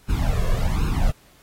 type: noise with flanger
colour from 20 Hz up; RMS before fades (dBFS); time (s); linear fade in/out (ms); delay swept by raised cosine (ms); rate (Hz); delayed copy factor
brown; -20; 0.08-1.12; 20; 0.75 to 1.85; 1.3; +0.95
effects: pink hiss -55 dBFS RMS until 1.42 s + AAC 48 kbps